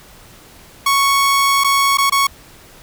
sawtooth tone with dropouts, 1108.7 Hz, C#6, in tune, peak -8 dBFS, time 0.86-2.27 s, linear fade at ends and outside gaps 5 ms, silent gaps 1.638-1.644 / 1.973-1.983 / 2.098-2.121 s, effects pink hiss -43 dBFS RMS until 2.82 s

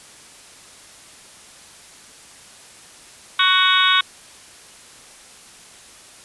harmonic tone with a mistuned harmonic, 372.2 Hz, F#4, 10 cents sharp, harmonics 3 / 4 / 5 / 6 / 7 / 8 / 9 / 10, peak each -19 / -19 / -29 / -23 / -28 / -26 / -21 / -19 dBFS, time 3.39-4.01 s, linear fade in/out 5 ms, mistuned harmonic 7, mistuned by -19 cents, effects white hiss -44 dBFS RMS until 6.24 s + resampled to 24000 Hz

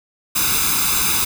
white noise with comb filter, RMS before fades -18 dBFS, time 0.35-1.25 s, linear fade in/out 10 ms, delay 0.8 ms, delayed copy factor +0.8, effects none

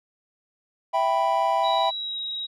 triangle chord, E minor, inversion none, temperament equal, 659.3 / 784 / 987.8 Hz, E5 / G5 / B5, 0 / 0 / 0 cents, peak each -23 / -22 / -22 dBFS, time 0.93-1.91 s, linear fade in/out 20 ms
sine tone with pitch glide, 3892 to 3819 Hz, B7 to A#7, -26 to +41 cents, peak -28 dBFS, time 1.63-2.47 s, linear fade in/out 20 ms, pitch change -33 cents, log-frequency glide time 1.91-2.17 s
effects none

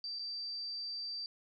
sine tone with dropouts, 4666 Hz, D8, 12 cents flat, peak -38 dBFS, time 0.04-1.26 s, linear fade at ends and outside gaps 1 ms, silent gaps 0.188-0.193 s, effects none

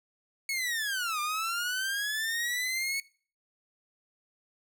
sawtooth linear two-way sweep, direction down then up, 2217 to 1189 to 2217 Hz, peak -26 dBFS, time 0.49-3 s, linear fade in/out 2 ms, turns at 1.2 s, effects noise-tail reverb RT60 0.4 s tail -20 dB re dry

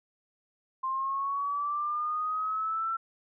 sine linear sweep, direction up, 1046.5 to 1346 Hz, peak -28 dBFS, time 0.83-2.97 s, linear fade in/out 10 ms, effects none

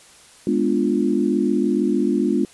sine chord, G# diminished seventh, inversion none, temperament equal, 207.7 / 246.9 / 293.7 / 349.2 Hz, G#3 / B3 / D4 / F4, 0 / 0 / 0 / 0 cents, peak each -22 dBFS, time 0.47-2.45 s, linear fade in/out 2 ms, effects white hiss -48 dBFS RMS until 2.53 s + resampled to 24000 Hz

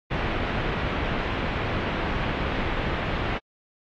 pink low-pass noise, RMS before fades -27 dBFS, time 0.1-3.39 s, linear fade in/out 20 ms, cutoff 2900 Hz, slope 24 dB/octave, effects AAC 48 kbps

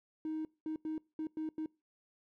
triangle tone bursts at uneven times, 313.7 Hz, D#4, 14 cents sharp, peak -32 dBFS, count 6, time 0.25-0.45 / 0.66-0.76 / 0.85-0.98 / 1.19-1.27 / 1.37-1.49 / 1.58-1.66 s, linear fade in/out 2 ms, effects noise-tail reverb RT60 0.3 s tail -26 dB re dry + tanh soft clip ceiling -31 dBFS

